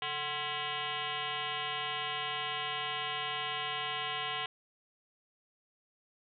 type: tone with frequency modulation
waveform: sine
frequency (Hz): 1970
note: B6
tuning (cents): -5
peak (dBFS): -33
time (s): 0.02-4.46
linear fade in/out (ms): 2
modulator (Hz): 306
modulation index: 4.5
effects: none